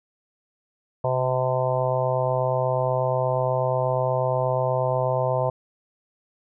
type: harmonic tone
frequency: 128.3 Hz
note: C3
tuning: 34 cents flat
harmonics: 1 / 3 / 4 / 5 / 6 / 7 / 8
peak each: -26 / -34 / -26 / -25 / -34 / -29 / -33 dBFS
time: 1.04-5.5 s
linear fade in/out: 5 ms
effects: none